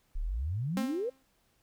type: exponential sweep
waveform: sine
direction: up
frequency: 30.07 to 523.3 Hz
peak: -30 dBFS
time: 0.15-1.1 s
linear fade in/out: 10 ms
type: tone with exponential decay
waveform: sawtooth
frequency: 265.5 Hz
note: C4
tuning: 25 cents sharp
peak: -26 dBFS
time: 0.77-1.23 s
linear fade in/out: 0 ms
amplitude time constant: 98 ms
effects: pink hiss -71 dBFS RMS until 1.62 s